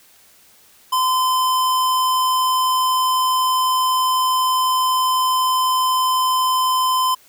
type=tone; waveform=square; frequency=1026 Hz; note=C6; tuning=34 cents flat; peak=-16 dBFS; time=0.92-7.15 s; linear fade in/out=10 ms; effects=white hiss -51 dBFS RMS until 7.28 s